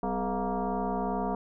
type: tone with frequency modulation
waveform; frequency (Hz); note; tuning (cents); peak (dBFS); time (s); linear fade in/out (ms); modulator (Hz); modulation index
sine; 258.2; C4; -23; -27; 0.03-1.35; 2; 227; 3.3
effects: none